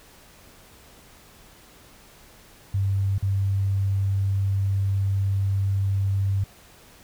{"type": "tone with dropouts", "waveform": "sine", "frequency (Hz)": 98, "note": "G2", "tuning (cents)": 0, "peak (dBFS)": -20, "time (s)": [2.74, 6.44], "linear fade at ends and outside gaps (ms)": 5, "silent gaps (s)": [3.182, 3.225], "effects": ["pink hiss -51 dBFS RMS until 7.03 s"]}